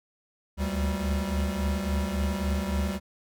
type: tone cluster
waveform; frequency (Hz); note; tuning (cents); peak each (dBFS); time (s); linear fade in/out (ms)
square; 70.8 / 74.4 / 194; C#2 / D2 / G3; +37 / +23 / -18; -31; 0.57-3; 50
effects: none